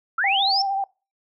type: linear sweep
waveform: sine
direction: up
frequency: 1285 to 5470 Hz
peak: -19 dBFS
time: 0.18-0.62 s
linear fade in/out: 5 ms
type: tone with vibrato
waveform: sine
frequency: 785 Hz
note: G5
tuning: 2 cents sharp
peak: -21 dBFS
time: 0.24-0.84 s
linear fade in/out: 2 ms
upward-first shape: triangle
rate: 13 Hz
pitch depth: 39 cents each way
effects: noise-tail reverb RT60 0.3 s tail -24 dB re dry